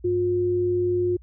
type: tone pair together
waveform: sine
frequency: 100 / 356.4 Hz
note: G2 / F4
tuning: +35 / +35 cents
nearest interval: octave + minor seventh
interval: 2200 cents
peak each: -30 / -20 dBFS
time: 0.04-1.17 s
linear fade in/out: 10 ms
effects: added 60 Hz sine -45 dBFS peak until 1.22 s